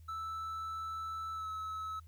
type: tone with pitch glide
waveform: triangle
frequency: 1317 to 1295.1 Hz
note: E6 to E6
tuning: -2 to -31 cents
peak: -36 dBFS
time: 0.08-2 s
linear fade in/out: 10 ms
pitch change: -29 cents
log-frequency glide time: 1.33-1.47 s
effects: added 81 Hz sine -52 dBFS peak until 2.07 s + white hiss -73 dBFS RMS until 2.07 s